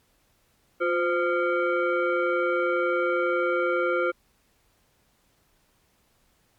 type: tone with frequency modulation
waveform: sine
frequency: 516 Hz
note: C5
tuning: 24 cents flat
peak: -21 dBFS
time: 0.8-4.12 s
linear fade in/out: 20 ms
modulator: 870 Hz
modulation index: 1.3
effects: pink hiss -66 dBFS RMS until 6.58 s + MP3 96 kbps